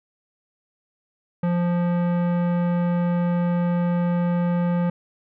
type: tone with tanh clipping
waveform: sine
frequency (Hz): 174.61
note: F3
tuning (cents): 0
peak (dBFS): -21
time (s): 1.43-4.9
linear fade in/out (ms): 5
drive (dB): 17
effects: none